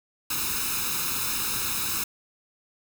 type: noise with comb filter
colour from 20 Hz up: white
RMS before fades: -28 dBFS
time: 0.3-2.04 s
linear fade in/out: 5 ms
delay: 0.77 ms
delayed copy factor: +0.8
effects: none